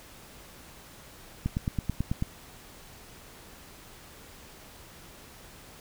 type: click train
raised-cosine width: 5 ms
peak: -15 dBFS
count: 8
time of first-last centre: 1.46-2.224 s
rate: 9.16 Hz
effects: pink hiss -50 dBFS RMS until 5.8 s